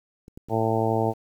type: clicks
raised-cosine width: 3 ms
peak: -31 / -27 / -29 dBFS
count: 3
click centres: 0.281 / 0.375 / 0.486 s
type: harmonic tone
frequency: 111.8 Hz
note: A2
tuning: 28 cents sharp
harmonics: 1 / 2 / 3 / 4 / 5 / 6 / 7 / 8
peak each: -27 / -30 / -29 / -27 / -31 / -29 / -29 / -31 dBFS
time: 0.49-1.14 s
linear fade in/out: 50 ms
effects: 9-bit